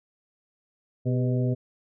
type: harmonic tone with a mistuned harmonic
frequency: 125 Hz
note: B2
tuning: 21 cents sharp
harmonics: 1 / 2 / 3 / 4 / 5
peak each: -23 / -29 / -33 / -35 / -37 dBFS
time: 1.05-1.55 s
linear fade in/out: 20 ms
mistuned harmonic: 3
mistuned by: +70 cents
effects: none